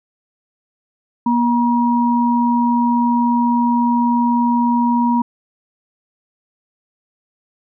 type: tone pair together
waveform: sine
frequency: 239.5 / 954.1 Hz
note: A#3 / A#5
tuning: +47 / +40 cents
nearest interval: 2 octaves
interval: 2393 cents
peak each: -14 / -17 dBFS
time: 1.26-5.22 s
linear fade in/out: 5 ms
effects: none